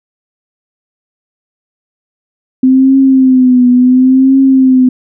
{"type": "tone with vibrato", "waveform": "sine", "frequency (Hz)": 257.8, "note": "C4", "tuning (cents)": -26, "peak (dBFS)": -3, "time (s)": [2.63, 4.89], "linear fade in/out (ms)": 5, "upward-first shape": "triangle", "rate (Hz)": 0.71, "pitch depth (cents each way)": 80, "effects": []}